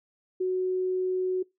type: tone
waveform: sine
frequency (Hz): 370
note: F#4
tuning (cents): 0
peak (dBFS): -24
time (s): 0.4-1.43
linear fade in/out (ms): 10
effects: noise-tail reverb RT60 0.2 s tail -23 dB re dry